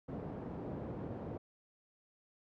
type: band-pass noise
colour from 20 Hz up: pink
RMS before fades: -43 dBFS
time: 0.08-1.38 s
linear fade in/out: 10 ms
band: 110 to 540 Hz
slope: 12 dB/octave
effects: none